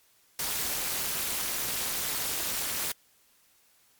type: noise with amplitude modulation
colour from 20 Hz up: white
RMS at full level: -27 dBFS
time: 0.39-2.92 s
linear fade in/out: 2 ms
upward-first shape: sine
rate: 295 Hz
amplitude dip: 95%
effects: white hiss -64 dBFS RMS until 3.99 s + MP3 96 kbps